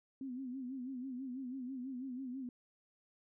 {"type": "tone with vibrato", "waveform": "sine", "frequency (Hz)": 257.6, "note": "C4", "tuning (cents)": -27, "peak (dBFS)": -40, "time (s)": [0.21, 2.49], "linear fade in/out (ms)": 2, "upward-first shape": "sine", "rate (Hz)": 6.1, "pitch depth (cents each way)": 93, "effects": []}